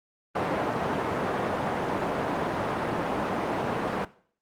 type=band-pass noise; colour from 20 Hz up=white; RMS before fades=-28 dBFS; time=0.35-4.05 s; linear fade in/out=5 ms; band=120 to 900 Hz; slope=12 dB/octave; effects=noise-tail reverb RT60 0.5 s tail -18 dB re dry + Opus 32 kbps